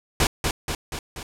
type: noise with echo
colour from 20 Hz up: pink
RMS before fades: -19 dBFS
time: 0.2-0.27 s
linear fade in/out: 2 ms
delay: 240 ms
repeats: 4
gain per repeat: -4 dB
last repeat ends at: 1.23 s
effects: low-pass 11000 Hz 12 dB/octave